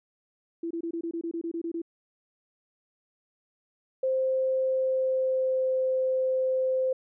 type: tone bursts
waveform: sine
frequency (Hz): 334.3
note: E4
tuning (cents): +24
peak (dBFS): -29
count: 12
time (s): 0.63-1.818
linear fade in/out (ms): 5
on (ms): 77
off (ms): 24
type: tone with pitch glide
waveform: sine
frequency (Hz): 523.3 to 519.4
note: C5 to C5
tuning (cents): 0 to -13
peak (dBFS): -23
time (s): 4.03-6.93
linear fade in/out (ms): 5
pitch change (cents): -13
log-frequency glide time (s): 4.64-5.72
effects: none